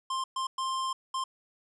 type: tone bursts at uneven times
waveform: square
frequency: 1053 Hz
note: C6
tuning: 11 cents sharp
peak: -30 dBFS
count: 4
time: 0.1-0.24 / 0.36-0.47 / 0.58-0.93 / 1.14-1.24 s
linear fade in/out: 5 ms
effects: resampled to 22050 Hz